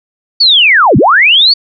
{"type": "linear two-way sweep", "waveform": "sine", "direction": "down then up", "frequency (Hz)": [4582, 96.4, 4582], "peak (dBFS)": -3, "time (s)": [0.4, 1.54], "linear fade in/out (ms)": 10, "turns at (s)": 0.97, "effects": []}